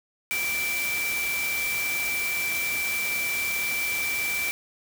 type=tone in noise; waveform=sine; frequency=2335 Hz; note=D7; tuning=11 cents flat; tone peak=-26 dBFS; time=0.31-4.51 s; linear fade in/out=0 ms; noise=white; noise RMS=-32 dBFS; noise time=0.31-4.51 s; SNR=+3 dB; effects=none